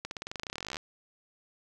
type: accelerating click train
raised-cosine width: 0.2 ms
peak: -19 dBFS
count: 25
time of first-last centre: 0.05-0.769 s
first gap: 61 ms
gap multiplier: 0.93
effects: none